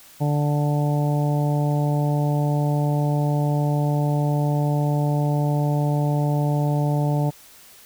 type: harmonic tone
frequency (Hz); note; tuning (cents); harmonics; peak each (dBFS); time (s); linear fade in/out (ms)
146.83; D3; 0; 1 / 2 / 3 / 4 / 5 / 6; -19 / -28 / -33 / -30 / -32 / -33; 0.2-7.31; 20
effects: white hiss -48 dBFS RMS until 7.85 s